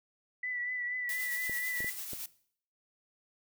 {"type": "tone with vibrato", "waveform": "sine", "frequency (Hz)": 1975.5, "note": "B6", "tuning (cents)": 0, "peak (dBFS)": -33, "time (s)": [0.43, 1.9], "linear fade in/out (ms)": 5, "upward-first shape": "triangle", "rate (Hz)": 4.2, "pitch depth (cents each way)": 36}
{"type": "noise with tremolo", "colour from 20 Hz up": "blue", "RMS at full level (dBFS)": -39, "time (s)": [1.09, 2.26], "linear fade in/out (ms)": 2, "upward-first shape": "sine", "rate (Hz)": 9, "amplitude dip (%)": 40}
{"type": "clicks", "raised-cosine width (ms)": 2, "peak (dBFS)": -30, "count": 4, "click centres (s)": [1.496, 1.805, 1.845, 2.133]}
{"effects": ["noise-tail reverb RT60 0.6 s tail -19 dB re dry"]}